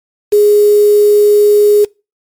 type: tone with quantisation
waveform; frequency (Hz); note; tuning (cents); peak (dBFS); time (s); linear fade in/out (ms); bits
sine; 415.3; G#4; 0; -4; 0.32-1.85; 10; 4
effects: noise-tail reverb RT60 0.3 s tail -26 dB re dry + MP3 96 kbps